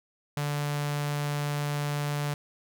sawtooth tone with notch filter, 146 Hz, D3, 10 cents flat, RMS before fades -30 dBFS, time 0.37-2.34 s, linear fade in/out 2 ms, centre 330 Hz, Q 1.4, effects none

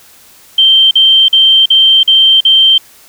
sine tone bursts, 3136 Hz, G7, in tune, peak -3 dBFS, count 6, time 0.58-2.78 s, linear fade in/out 5 ms, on 330 ms, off 44 ms, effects white hiss -41 dBFS RMS until 3.08 s

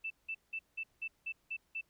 sine tone bursts, 2652 Hz, E7, 10 cents sharp, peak -36 dBFS, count 8, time 0.04-1.812 s, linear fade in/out 10 ms, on 64 ms, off 180 ms, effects pink hiss -75 dBFS RMS until 1.89 s

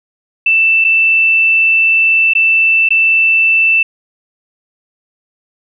sine tone with dropouts, 2659 Hz, E7, 14 cents sharp, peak -7 dBFS, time 0.46-3.83 s, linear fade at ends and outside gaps 5 ms, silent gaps 0.843-0.847 / 2.336-2.351 / 2.889-2.905 s, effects none

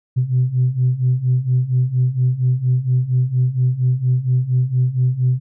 sine beating tone pair, 124.4 / 128.7 Hz, B2 / C3, +13 / -28 cents, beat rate 4.3 Hz, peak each -18 / -15 dBFS, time 0.16-5.4 s, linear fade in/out 20 ms, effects tanh soft clip ceiling -8 dBFS

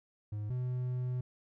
triangle tone pair in turn, 104.9 / 125.58 Hz, G#2 / B2, +18 / +29 cents, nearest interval minor third, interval 311 cents, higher second, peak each -33 / -30 dBFS, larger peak second, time 0.32-0.5 / 0.5-1.21 s, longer second, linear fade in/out 5 ms, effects none

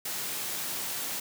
white high-pass noise, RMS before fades -34 dBFS, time 0.05-1.2 s, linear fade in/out 5 ms, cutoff 100 Hz, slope 96 dB/octave, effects none

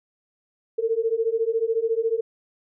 sine beating tone pair, 445.2 / 459.2 Hz, A4 / A#4, +20 / -26 cents, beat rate 14 Hz, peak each -24 / -23 dBFS, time 0.78-2.21 s, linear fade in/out 10 ms, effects none

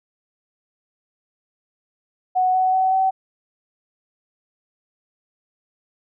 sine tone with pitch steps, 740 / 747.3 / 754.7 / 762.1 Hz, F#5 / F#5 / F#5 / G5, 0 / +17 / +34 / -49 cents, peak -15 dBFS, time 2.35-3.11 s, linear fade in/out 20 ms, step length 190 ms, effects none

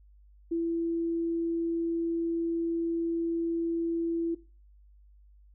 sine tone, 334.2 Hz, E4, 24 cents sharp, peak -26 dBFS, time 0.51-4.35 s, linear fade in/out 10 ms, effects noise-tail reverb RT60 0.3 s tail -17 dB re dry + added 50 Hz sine -54 dBFS peak until 5.54 s

